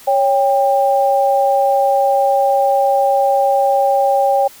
sine tone pair together, 554.4 / 794.3 Hz, C#5 / G5, 0 / +23 cents, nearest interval tritone, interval 623 cents, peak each -14 / -13 dBFS, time 0.07-4.48 s, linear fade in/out 10 ms, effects white hiss -41 dBFS RMS until 4.6 s

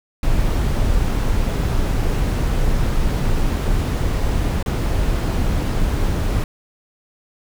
brown noise with dropouts, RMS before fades -18 dBFS, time 0.23-6.44 s, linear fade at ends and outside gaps 2 ms, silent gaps 4.628-4.66 s, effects none

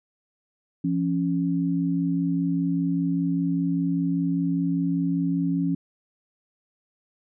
sine tone pair together, 171.44 / 276.5 Hz, F3 / C#4, -32 / -4 cents, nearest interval minor sixth, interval 828 cents, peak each -24 / -24 dBFS, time 0.84-5.75 s, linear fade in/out 5 ms, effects none

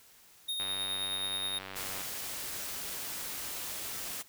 square tone with tremolo, 3709 Hz, A#7, 9 cents flat, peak -32 dBFS, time 0.48-1.59 s, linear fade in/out 10 ms, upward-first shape sine, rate 9.5 Hz, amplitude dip 30%
click train, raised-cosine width 0.3 ms, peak -25 dBFS, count 137, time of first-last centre 0.6-2.017 s, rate 96 Hz
white noise, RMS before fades -39 dBFS, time 1.75-4.23 s, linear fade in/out 20 ms
effects white hiss -59 dBFS RMS until 4.28 s

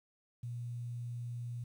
sine tone, 120 Hz, B2, 49 cents flat, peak -38 dBFS, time 0.43-1.64 s, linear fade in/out 5 ms, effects 11-bit

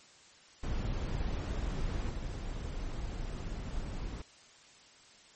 brown noise with level steps, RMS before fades -34 / -38 dBFS, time 0.63-4.22 s, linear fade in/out 5 ms, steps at 2.09 s, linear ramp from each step 20 ms, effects white hiss -58 dBFS RMS until 5.35 s + MP3 32 kbps

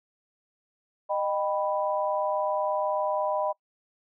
sine chord, Eb augmented, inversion none, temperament equal with one note detuned, 614 / 784 / 987.8 Hz, Eb5 / G5 / B5, -23 / 0 / 0 cents, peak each -27 / -31 / -30 dBFS, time 1.09-3.53 s, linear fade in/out 20 ms, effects noise-tail reverb RT60 0.1 s tail -23 dB re dry

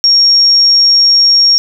sine tone, 5560 Hz, F8, 9 cents flat, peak -4 dBFS, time 0.04-1.58 s, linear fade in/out 0 ms, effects none

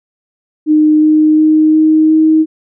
sine tone with pitch steps, 306.4 / 308.5 / 310.7 / 312.8 / 315 Hz, D#4 / D#4 / D#4 / D#4 / D#4, -27 / -15 / -2 / +9 / +21 cents, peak -5 dBFS, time 0.66-2.46 s, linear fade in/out 50 ms, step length 360 ms, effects none

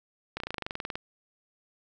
slowing click train, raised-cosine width 0.3 ms, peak -17 dBFS, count 15, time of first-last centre 0.37-0.955 s, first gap 32 ms, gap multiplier 1.04, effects none

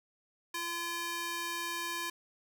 square tone with high-pass filter, 342.2 Hz, F4, 35 cents flat, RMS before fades -37 dBFS, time 0.54-2.1 s, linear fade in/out 5 ms, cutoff 1100 Hz, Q 0.72, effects none

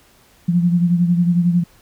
sine beating tone pair, 173.1 / 184.1 Hz, F3 / F#3, -15 / -8 cents, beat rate 11 Hz, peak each -13 / -21 dBFS, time 0.48-1.64 s, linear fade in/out 10 ms, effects pink hiss -52 dBFS RMS until 1.81 s

